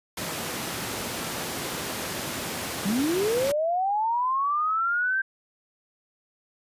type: high-pass noise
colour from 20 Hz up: pink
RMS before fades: -32 dBFS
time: 0.17-3.52 s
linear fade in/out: 5 ms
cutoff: 140 Hz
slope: 12 dB/octave
type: linear sweep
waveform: sine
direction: up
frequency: 181 to 1582 Hz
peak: -22 dBFS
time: 2.85-5.22 s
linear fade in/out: 10 ms
effects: resampled to 32000 Hz